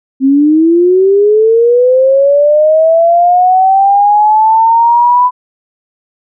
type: linear sweep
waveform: sine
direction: up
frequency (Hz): 261.7 to 1000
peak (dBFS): -4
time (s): 0.2-5.31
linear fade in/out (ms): 50
effects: none